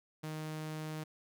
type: tone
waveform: sawtooth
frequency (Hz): 155.56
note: D#3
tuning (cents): 0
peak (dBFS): -35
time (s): 0.23-1.04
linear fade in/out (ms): 10
effects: none